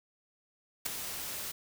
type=noise with ADSR envelope; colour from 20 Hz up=white; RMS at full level=-29 dBFS; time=0.85-1.52 s; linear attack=13 ms; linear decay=5 ms; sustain=-10 dB; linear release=11 ms; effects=none